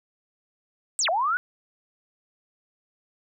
sine linear two-way sweep, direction down then up, 8372 to 617 to 1504 Hz, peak -21 dBFS, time 0.99-1.37 s, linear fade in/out 0 ms, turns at 1.09 s, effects none

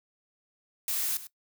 blue noise with echo, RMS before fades -30 dBFS, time 0.88-1.17 s, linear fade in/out 2 ms, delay 100 ms, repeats 1, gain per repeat -14 dB, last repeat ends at 1.27 s, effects noise-tail reverb RT60 0.1 s tail -18 dB re dry

